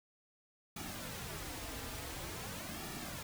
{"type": "noise with flanger", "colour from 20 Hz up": "pink", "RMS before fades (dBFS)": -44, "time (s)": [0.76, 3.23], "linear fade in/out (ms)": 5, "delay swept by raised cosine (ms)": [1.9, 5.5], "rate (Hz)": 0.47, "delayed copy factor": -0.65, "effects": []}